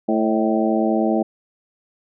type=harmonic tone with a mistuned harmonic; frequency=110.6 Hz; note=A2; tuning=9 cents sharp; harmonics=2 / 3 / 4 / 5 / 6 / 7; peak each=-20 / -21 / -27 / -26 / -24 / -26 dBFS; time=0.08-1.23 s; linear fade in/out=10 ms; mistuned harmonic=6; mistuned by=-52 cents; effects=none